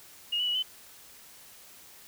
sine tone with pitch steps, 2860 / 2960 / 2927 / 3039 Hz, F7 / F#7 / F#7 / F#7, +41 / 0 / -19 / +46 cents, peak -26 dBFS, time 0.32-0.628 s, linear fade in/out 10 ms, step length 77 ms, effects white hiss -52 dBFS RMS until 2.07 s

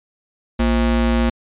square ring-modulated tone, 145.9 Hz, D3, 11 cents flat, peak -12 dBFS, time 0.59-1.3 s, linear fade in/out 10 ms, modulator 87.4 Hz, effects resampled to 8000 Hz

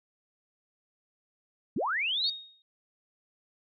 sine linear sweep, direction up, 143.7 to 4622 Hz, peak -27 dBFS, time 1.76-2.3 s, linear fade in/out 5 ms
sine tone with exponential decay, 3729 Hz, A#7, in tune, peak -26 dBFS, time 2.24-2.62 s, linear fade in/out 1 ms, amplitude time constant 82 ms
effects none

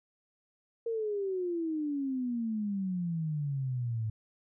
sine exponential sweep, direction down, 466.2 to 107.7 Hz, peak -30 dBFS, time 0.86-4.1 s, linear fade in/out 5 ms, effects none

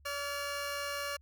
15% pulse tone pair together, 571.6 / 1396.9 Hz, D5 / F6, -47 / 0 cents, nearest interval octave + minor third, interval 1547 cents, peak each -30 / -34 dBFS, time 0.05-1.17 s, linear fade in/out 10 ms, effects added 71 Hz sine -58 dBFS peak until 1.21 s

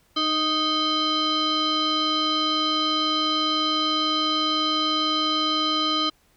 sine tone with frequency modulation, 2181 Hz, C#7, 29 cents flat, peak -20 dBFS, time 0.16-6.1 s, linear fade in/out 10 ms, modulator 936 Hz, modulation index 2.2, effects pink hiss -62 dBFS RMS until 6.36 s

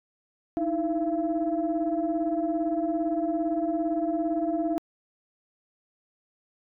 sine tone cluster, 308.7 / 326.3 / 680 Hz, D#4 / E4 / F5, -14 / -18 / -46 cents, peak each -28 dBFS, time 0.57-4.78 s, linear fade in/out 0 ms, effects tanh soft clip ceiling -17 dBFS

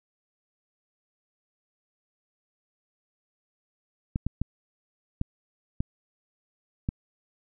clicks, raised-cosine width 5 ms, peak -14 dBFS, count 6, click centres 4.159 / 4.266 / 4.416 / 5.214 / 5.805 / 6.889 s, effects none

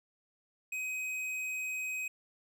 triangle tone with hard clipping, 2520 Hz, D#7, 21 cents sharp, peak -36 dBFS, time 0.72-2.08 s, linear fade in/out 5 ms, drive 13 dB, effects none

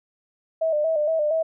sine tone with vibrato, 622.3 Hz, D#5, in tune, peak -19 dBFS, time 0.61-1.43 s, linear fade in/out 10 ms, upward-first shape square, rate 4.3 Hz, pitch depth 65 cents each way, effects none

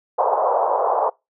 white band-pass noise, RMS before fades -19 dBFS, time 0.18-1.1 s, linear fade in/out 10 ms, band 470 to 1000 Hz, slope 48 dB/octave, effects noise-tail reverb RT60 0.2 s tail -22 dB re dry

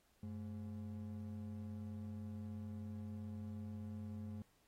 triangle ring-modulated tone, 155.56 Hz, D#3, in tune, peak -39 dBFS, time 0.23-4.42 s, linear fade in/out 0 ms, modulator 59.3 Hz, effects pink hiss -75 dBFS RMS until 4.67 s + AAC 48 kbps

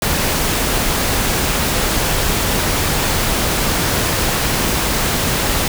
pink noise, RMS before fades -17 dBFS, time 0.02-5.68 s, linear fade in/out 2 ms, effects none

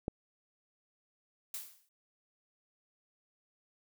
click, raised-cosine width 2 ms, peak -20 dBFS, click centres 0.081 s
blue noise with exponential decay, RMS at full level -38 dBFS, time 1.54-1.89 s, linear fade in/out 2 ms, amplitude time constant 75 ms
effects none

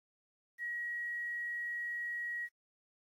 sine tone with quantisation, 1905 Hz, A#6, 37 cents sharp, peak -36 dBFS, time 0.58-2.49 s, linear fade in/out 50 ms, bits 11, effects AAC 48 kbps

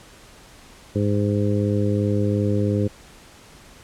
harmonic tone, 102.8 Hz, G#2, 17 cents flat, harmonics 1 / 2 / 3 / 4 / 5, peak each -21 / -24 / -26 / -27 / -28 dBFS, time 0.95-2.88 s, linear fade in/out 10 ms, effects pink hiss -47 dBFS RMS until 3.83 s + low-pass 10000 Hz 12 dB/octave

